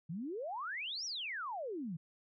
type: exponential two-way sweep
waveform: sine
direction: up then down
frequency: 150 to 5920 to 150 Hz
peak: -38 dBFS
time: 0.09-1.97 s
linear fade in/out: 10 ms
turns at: 1.05 s
effects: none